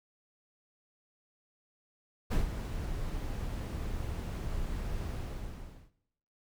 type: noise with ADSR envelope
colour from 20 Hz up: brown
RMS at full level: -27 dBFS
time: 2.3-5.91 s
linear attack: 22 ms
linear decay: 140 ms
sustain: -9 dB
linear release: 780 ms
effects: noise-tail reverb RT60 0.8 s tail -17 dB re dry